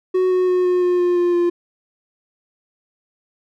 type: tone with pitch steps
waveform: triangle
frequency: 370 / 366.8 / 363.6 / 360.5 / 357.4 / 354.3 / 351.3 / 348.2 Hz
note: F#4 / F#4 / F#4 / F#4 / F4 / F4 / F4 / F4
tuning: 0 / -15 / -30 / -45 / +40 / +25 / +10 / -5 cents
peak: -12 dBFS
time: 0.14-1.5 s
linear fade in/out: 10 ms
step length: 170 ms
effects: none